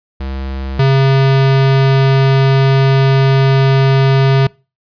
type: tone pair in turn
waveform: square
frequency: 66.7 / 135.03 Hz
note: C2 / C#3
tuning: +34 / -45 cents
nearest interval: octave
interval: 1221 cents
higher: second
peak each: -20 / -8 dBFS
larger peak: second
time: 0.2-0.79 / 0.79-4.47 s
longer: second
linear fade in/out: 5 ms
effects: noise-tail reverb RT60 0.3 s tail -24 dB re dry + resampled to 11025 Hz